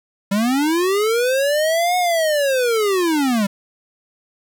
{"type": "linear two-way sweep", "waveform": "square", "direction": "up then down", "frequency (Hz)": [191.6, 731, 191.6], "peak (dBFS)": -16, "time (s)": [0.31, 3.47], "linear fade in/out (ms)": 10, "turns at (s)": 1.97, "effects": ["8-bit"]}